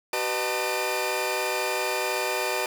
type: tone cluster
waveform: sawtooth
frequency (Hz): 381.2 / 497.4 / 614 / 896 / 2404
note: G4 / B4 / D#5 / A5 / D7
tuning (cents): -48 / +12 / -23 / +31 / +40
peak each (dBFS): -28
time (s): 0.13-2.66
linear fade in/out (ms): 2
effects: none